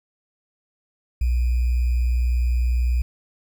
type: tone with sample-and-hold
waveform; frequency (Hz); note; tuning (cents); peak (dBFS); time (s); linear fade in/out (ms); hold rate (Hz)
sine; 60.9; B1; -24; -17; 1.21-3.02; 5; 2450
effects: none